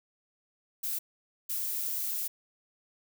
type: noise bursts at uneven times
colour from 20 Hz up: violet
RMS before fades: -33 dBFS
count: 2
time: 0.83-0.99 / 1.49-2.28 s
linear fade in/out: 10 ms
effects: none